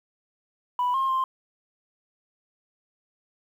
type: tone with pitch steps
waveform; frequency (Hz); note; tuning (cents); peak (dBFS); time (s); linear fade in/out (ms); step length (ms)
sine; 987 / 1067 / 1051; B5 / C6 / C6; -1 / +34 / +7; -20; 0.79-1.24; 2; 150
effects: tanh soft clip ceiling -19 dBFS + 9-bit